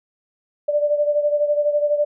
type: beating tone pair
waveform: sine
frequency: 587.3 / 599.3 Hz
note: D5 / D5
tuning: 0 / +35 cents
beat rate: 12 Hz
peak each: -17 / -23 dBFS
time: 0.68-2.05 s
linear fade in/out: 10 ms
effects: none

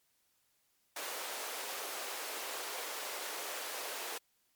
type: high-pass noise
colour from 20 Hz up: pink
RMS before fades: -41 dBFS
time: 0.96-4.18 s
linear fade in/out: 5 ms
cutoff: 430 Hz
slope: 24 dB/octave
effects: white hiss -75 dBFS RMS until 4.55 s + MP3 96 kbps

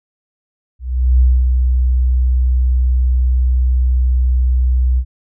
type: tone with ADSR envelope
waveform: sine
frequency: 62.8 Hz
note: B1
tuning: 30 cents sharp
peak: -6 dBFS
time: 0.79-5.05 s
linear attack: 410 ms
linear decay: 240 ms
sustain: -4 dB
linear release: 68 ms
effects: none

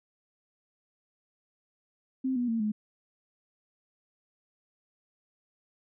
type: tone with pitch steps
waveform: sine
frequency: 261.6 / 244.1 / 227.7 / 212.5 Hz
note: C4 / B3 / A#3 / G#3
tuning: 0 / -20 / -40 / +40 cents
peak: -26 dBFS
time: 2.24-2.72 s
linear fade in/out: 10 ms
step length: 120 ms
effects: none

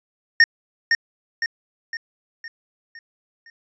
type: tone with echo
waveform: square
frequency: 1835 Hz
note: A#6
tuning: 28 cents flat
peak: -9 dBFS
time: 0.4-0.44 s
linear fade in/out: 2 ms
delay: 510 ms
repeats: 6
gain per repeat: -6 dB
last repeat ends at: 3.5 s
effects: resampled to 16000 Hz

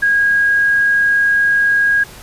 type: tone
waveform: sine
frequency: 1638 Hz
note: G#6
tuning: 24 cents flat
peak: -10 dBFS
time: 0.02-2.04 s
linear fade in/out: 10 ms
effects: pink hiss -37 dBFS RMS until 2.22 s + resampled to 32000 Hz

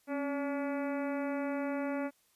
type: harmonic tone with a mistuned harmonic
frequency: 284.9 Hz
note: C#4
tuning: 48 cents sharp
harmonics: 1 / 2 / 3 / 4 / 5 / 6 / 7 / 8 / 9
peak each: -34 / -37 / -44 / -48 / -46 / -52 / -50 / -51 / -55 dBFS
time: 0.07-2.11 s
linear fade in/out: 50 ms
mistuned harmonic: 1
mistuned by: -63 cents
effects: white hiss -70 dBFS RMS until 2.35 s + resampled to 32000 Hz

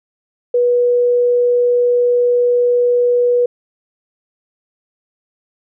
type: tone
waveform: sine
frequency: 486.9 Hz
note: B4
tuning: 25 cents flat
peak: -10 dBFS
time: 0.54-3.46 s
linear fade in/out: 5 ms
effects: none

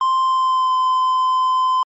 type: tone with pitch glide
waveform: triangle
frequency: 1046 to 1028 Hz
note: C6 to C6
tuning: -1 to -31 cents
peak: -12 dBFS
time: 0.01-1.83 s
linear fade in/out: 2 ms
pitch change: -30 cents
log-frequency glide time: 0.22-0.75 s
effects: MP3 32 kbps

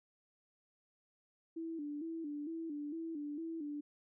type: tone with vibrato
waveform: sine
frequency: 310 Hz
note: D#4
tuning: 6 cents flat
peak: -39 dBFS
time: 1.56-3.81 s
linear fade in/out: 10 ms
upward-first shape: square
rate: 2.2 Hz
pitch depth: 98 cents each way
effects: none

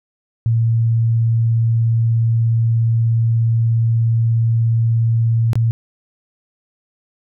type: tone with dropouts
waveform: sine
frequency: 114.6 Hz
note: A#2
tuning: 29 cents flat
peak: -12 dBFS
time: 0.46-5.71 s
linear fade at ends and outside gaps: 0 ms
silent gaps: 5.532-5.555 s
effects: none

